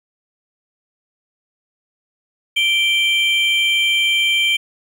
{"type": "tone pair together", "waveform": "triangle", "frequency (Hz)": [2349, 3136], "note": ["D7", "G7"], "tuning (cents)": [0, 0], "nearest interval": "perfect fourth", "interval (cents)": 500, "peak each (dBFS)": -15, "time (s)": [2.56, 4.57], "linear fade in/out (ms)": 10, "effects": ["8-bit"]}